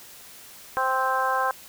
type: harmonic tone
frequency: 261.6 Hz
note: C4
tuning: in tune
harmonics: 2 / 3 / 4 / 5 / 6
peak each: -30 / -27 / -25 / -30 / -29 dBFS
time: 0.77-1.51 s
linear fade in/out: 0 ms
effects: white hiss -46 dBFS RMS until 1.68 s